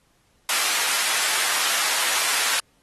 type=high-pass noise; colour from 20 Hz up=pink; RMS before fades=-23 dBFS; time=0.49-2.6 s; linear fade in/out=2 ms; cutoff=1200 Hz; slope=12 dB/octave; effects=pink hiss -64 dBFS RMS until 2.82 s + AAC 32 kbps